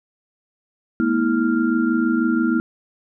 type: tone cluster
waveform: sine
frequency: 213.2 / 239.4 / 323.1 / 1393 Hz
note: G#3 / A#3 / E4 / F6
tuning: +46 / +46 / -35 / -5 cents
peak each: -25 / -19 / -20 / -27 dBFS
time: 1-2.6 s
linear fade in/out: 0 ms
effects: none